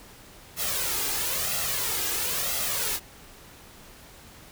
white noise with flanger, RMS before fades -28 dBFS, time 0.56-3 s, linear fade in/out 50 ms, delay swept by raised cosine 1.5 to 2.46 ms, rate 1 Hz, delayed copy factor +0.6, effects pink hiss -49 dBFS RMS until 4.51 s

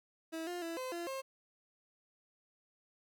30% pulse tone with pitch steps, 324.4 / 353 / 332.4 / 514 / 343 / 534 Hz, E4 / F4 / E4 / C5 / F4 / C5, -28 / +19 / +15 / -31 / -31 / +35 cents, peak -36 dBFS, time 0.32-1.22 s, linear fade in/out 20 ms, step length 150 ms, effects none

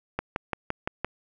click train, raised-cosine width 0.5 ms, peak -12 dBFS, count 6, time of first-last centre 0.19-1.046 s, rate 5.84 Hz, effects none

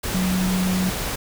sine tone in noise, 185 Hz, F#3, in tune, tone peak -19 dBFS, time 0.14-0.9 s, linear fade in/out 10 ms, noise pink, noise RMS -27 dBFS, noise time 0.03-1.16 s, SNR +5 dB, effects none

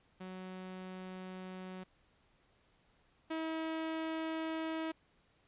sawtooth tone pair in turn, 185.7 / 320.9 Hz, F#3 / E4, +7 / -46 cents, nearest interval major sixth, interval 947 cents, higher second, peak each -40 / -32 dBFS, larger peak second, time 0.2-1.84 / 3.3-4.92 s, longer first, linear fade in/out 10 ms, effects pink hiss -71 dBFS RMS until 5.47 s + resampled to 8000 Hz

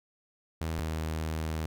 sawtooth tone pair in turn, 80.7 / 79.31 Hz, E2 / D#2, -36 / +34 cents, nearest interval unison, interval 30 cents, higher first, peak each -27 / -27 dBFS, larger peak neither, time 0.61-0.79 / 0.79-1.66 s, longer second, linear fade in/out 0 ms, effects none

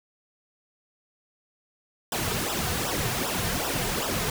pink noise with flanger, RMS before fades -28 dBFS, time 2.12-4.3 s, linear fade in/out 2 ms, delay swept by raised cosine 0.45 to 3.65 ms, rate 2.6 Hz, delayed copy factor -0.8, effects none

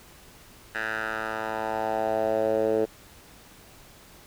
10% pulse tone with band-pass filter sweep, 110 Hz, A2, in tune, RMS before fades -27 dBFS, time 0.74-2.86 s, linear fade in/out 20 ms, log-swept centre 1700 to 440 Hz, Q 3.1, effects pink hiss -51 dBFS RMS until 4.26 s

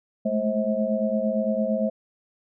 sine tone cluster, 211.9 / 220.7 / 529 / 642 Hz, G#3 / A3 / C5 / E5, +35 / +5 / +19 / -46 cents, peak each -27 dBFS, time 0.25-1.9 s, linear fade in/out 10 ms, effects none

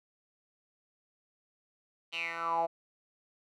10% pulse tone with band-pass filter sweep, 167.1 Hz, E3, 24 cents sharp, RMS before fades -33 dBFS, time 2.12-2.67 s, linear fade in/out 20 ms, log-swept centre 3200 to 670 Hz, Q 7.6, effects none

